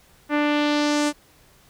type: tone with low-pass filter sweep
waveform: sawtooth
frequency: 295.1 Hz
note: D4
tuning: 8 cents sharp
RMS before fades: -21 dBFS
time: 0.29-1.13 s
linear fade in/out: 50 ms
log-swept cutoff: 1900 to 8800 Hz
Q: 1.6
effects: pink hiss -55 dBFS RMS until 1.69 s